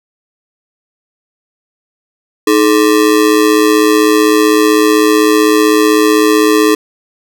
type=ring-modulated tone; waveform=square; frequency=370 Hz; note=F#4; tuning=in tune; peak=-4 dBFS; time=2.47-6.75 s; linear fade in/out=5 ms; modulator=57.9 Hz; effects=none